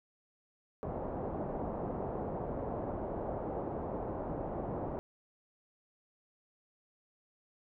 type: low-pass noise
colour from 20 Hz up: white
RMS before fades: -38 dBFS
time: 0.83-4.99 s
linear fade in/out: 0 ms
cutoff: 760 Hz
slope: 24 dB/octave
effects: none